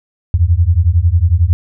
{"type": "beating tone pair", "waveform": "sine", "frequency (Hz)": [80.5, 91.5], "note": ["E2", "F#2"], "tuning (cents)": [-41, -19], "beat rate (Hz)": 11, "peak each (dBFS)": -11, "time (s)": [0.34, 1.53], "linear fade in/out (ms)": 0, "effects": []}